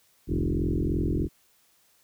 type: tone with frequency modulation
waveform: sine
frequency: 119.2 Hz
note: A#2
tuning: 39 cents sharp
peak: -23 dBFS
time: 0.27-1.29 s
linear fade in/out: 50 ms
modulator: 43.1 Hz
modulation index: 5.8
effects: white hiss -64 dBFS RMS until 2.03 s